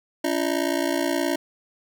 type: ring-modulated tone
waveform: 25% pulse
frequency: 311.1 Hz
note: D#4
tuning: in tune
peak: -15 dBFS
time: 0.24-1.36 s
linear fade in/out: 5 ms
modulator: 29.5 Hz
effects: none